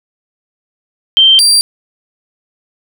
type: tone pair in turn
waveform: sine / 30% pulse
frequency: 3136 / 4713 Hz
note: G7 / D8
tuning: 0 / +5 cents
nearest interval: perfect fifth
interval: 705 cents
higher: second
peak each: -3 dBFS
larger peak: neither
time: 1.17-1.39 / 1.39-1.61 s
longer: neither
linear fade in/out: 0 ms
effects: none